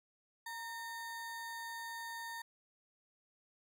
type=ring-modulated tone; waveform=square; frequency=1376 Hz; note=F6; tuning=26 cents flat; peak=-40 dBFS; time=0.46-2.42 s; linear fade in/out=5 ms; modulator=445 Hz; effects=none